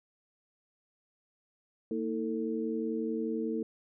sine tone cluster, 229.4 / 320.6 / 445.5 Hz, A#3 / E4 / A4, -28 / -48 / +22 cents, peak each -34 / -35 / -35 dBFS, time 1.91-3.63 s, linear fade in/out 2 ms, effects none

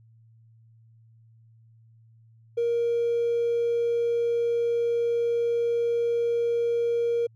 triangle tone with hard clipping, 469.9 Hz, A#4, 14 cents sharp, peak -22 dBFS, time 2.57-7.27 s, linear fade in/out 10 ms, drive 3 dB, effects added 113 Hz sine -53 dBFS peak until 7.35 s

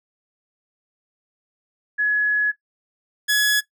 sine / sawtooth tone pair in turn, 1690 / 1690 Hz, G#6 / G#6, +30 / +30 cents, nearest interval unison, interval 0 cents, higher neither, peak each -16 / -12 dBFS, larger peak second, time 1.98-2.52 / 3.28-3.61 s, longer first, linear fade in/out 20 ms, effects noise-tail reverb RT60 0.1 s tail -17 dB re dry

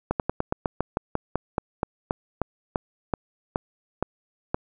slowing click train, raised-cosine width 1 ms, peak -9 dBFS, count 19, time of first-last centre 0.11-4.545 s, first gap 88 ms, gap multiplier 1.11, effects none

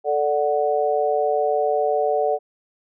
sine chord, D major, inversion second, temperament equal, 440 / 587.3 / 740 Hz, A4 / D5 / F#5, 0 / 0 / 0 cents, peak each -22 dBFS, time 0.04-2.39 s, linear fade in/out 50 ms, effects none

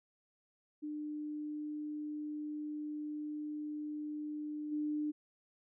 sine tone with level steps, 300.1 Hz, D4, 38 cents sharp, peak -38 / -33 dBFS, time 0.82-5.12 s, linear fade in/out 20 ms, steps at 4.71 s, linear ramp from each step 20 ms, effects none

